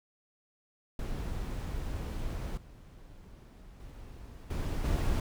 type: noise with level steps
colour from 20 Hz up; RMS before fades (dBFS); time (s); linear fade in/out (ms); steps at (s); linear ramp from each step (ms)
brown; -36 / -51 / -47 / -33 / -29; 0.99-5.2; 2; 2.57 / 3.8 / 4.5 / 4.84; 5
effects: none